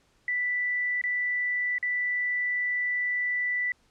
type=tone with dropouts; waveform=sine; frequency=1975.5 Hz; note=B6; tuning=in tune; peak=-25 dBFS; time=0.28-3.72 s; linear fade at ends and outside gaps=2 ms; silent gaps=1.015-1.038 / 1.783-1.827 s; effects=pink hiss -66 dBFS RMS until 3.9 s + low-pass 8000 Hz 12 dB/octave